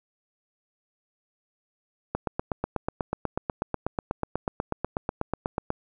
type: click train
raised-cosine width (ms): 1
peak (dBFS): -12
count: 30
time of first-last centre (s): 2.15-5.704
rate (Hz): 8.16
effects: none